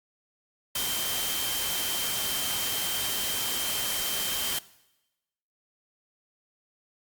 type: tone in noise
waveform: sine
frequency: 3136 Hz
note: G7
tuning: in tune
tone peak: -34 dBFS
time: 0.75-4.59 s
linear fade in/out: 5 ms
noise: white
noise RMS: -30 dBFS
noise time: 0.75-4.59 s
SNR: -7 dB
effects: noise-tail reverb RT60 1.0 s tail -20 dB re dry + Opus 48 kbps